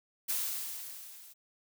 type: noise with level ramp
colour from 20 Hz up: blue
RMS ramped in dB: -31 to -54 dBFS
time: 0.28-1.34 s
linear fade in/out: 20 ms
effects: none